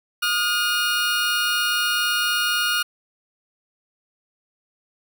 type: tone pair together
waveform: 20% pulse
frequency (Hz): 1232.2 / 1428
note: D#6 / F6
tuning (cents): -17 / +38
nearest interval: minor third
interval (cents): 255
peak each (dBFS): -23 / -15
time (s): 0.22-2.83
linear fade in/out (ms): 10
effects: none